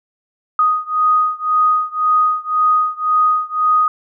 sine beating tone pair, 1244.5 / 1246.4 Hz, D#6 / D#6, 0 / +3 cents, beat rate 1.9 Hz, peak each -15 / -16 dBFS, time 0.59-3.88 s, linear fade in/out 2 ms, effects none

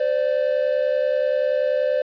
triangle tone pair together, 516.9 / 587.3 Hz, C5 / D5, -21 / 0 cents, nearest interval major second, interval 221 cents, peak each -19 dBFS, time 0-2.02 s, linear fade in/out 5 ms, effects resampled to 11025 Hz + 8-bit

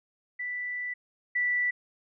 sine tone pair in turn, 1975.5 / 1966.7 Hz, B6 / B6, 0 / -8 cents, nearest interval unison, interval 8 cents, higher first, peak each -31 / -24 dBFS, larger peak second, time 0.39-0.94 / 1.35-1.71 s, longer first, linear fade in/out 10 ms, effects none

